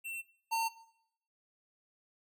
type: tone pair in turn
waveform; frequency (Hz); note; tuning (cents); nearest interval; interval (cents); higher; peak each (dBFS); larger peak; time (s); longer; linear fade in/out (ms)
square; 2702 / 907.7; E7 / A#5; +42 / -46; octave + perfect fifth; 1888; first; -40 / -30; second; 0.04-0.22 / 0.51-0.69; neither; 20
effects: noise-tail reverb RT60 0.7 s tail -17 dB re dry